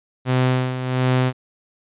sawtooth tone with tremolo, 128 Hz, C3, 38 cents flat, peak -11 dBFS, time 0.25-1.33 s, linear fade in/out 50 ms, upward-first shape sine, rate 1.4 Hz, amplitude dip 65%, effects resampled to 8000 Hz

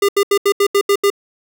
square tone bursts, 402.4 Hz, G4, 45 cents sharp, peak -11 dBFS, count 8, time 0.02-1.102 s, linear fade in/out 5 ms, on 67 ms, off 78 ms, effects none

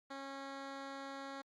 10% pulse tone, 273.7 Hz, C#4, 22 cents flat, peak -36 dBFS, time 0.1-1.42 s, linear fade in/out 10 ms, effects low-pass 5000 Hz 12 dB/octave + Opus 48 kbps

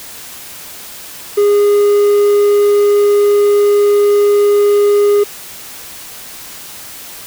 triangle tone, 410 Hz, G#4, 22 cents flat, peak -5 dBFS, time 1.37-5.24 s, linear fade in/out 10 ms, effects white hiss -31 dBFS RMS until 7.26 s

